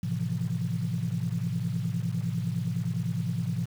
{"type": "chord", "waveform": "sine", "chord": "F major seventh", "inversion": "first", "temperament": "equal", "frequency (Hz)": [110, 130.81, 164.81, 174.61], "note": ["A2", "C3", "E3", "F3"], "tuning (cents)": [0, 0, 0, 0], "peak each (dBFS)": -32, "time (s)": [0.03, 3.66], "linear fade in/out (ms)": 5, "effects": ["tanh soft clip ceiling -18 dBFS", "8-bit"]}